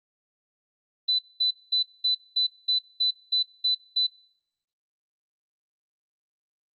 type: tone bursts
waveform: sine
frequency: 4000 Hz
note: B7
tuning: 21 cents sharp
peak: -20 dBFS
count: 10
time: 1.08-4.07 s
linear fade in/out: 10 ms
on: 110 ms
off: 210 ms
effects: noise-tail reverb RT60 0.7 s tail -23 dB re dry + Opus 48 kbps